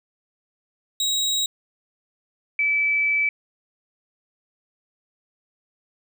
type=tone pair in turn; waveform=30% pulse / sine; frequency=3820 / 2307 Hz; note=A#7 / D7; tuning=+42 / -31 cents; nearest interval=major sixth; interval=873 cents; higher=first; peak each=-18 dBFS; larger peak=neither; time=1-1.46 / 2.59-3.29 s; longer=second; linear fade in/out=2 ms; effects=none